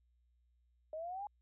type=exponential sweep; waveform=sine; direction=up; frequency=610 to 840 Hz; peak=-40 dBFS; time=0.93-1.27 s; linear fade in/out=2 ms; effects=added 60 Hz sine -70 dBFS peak until 1.41 s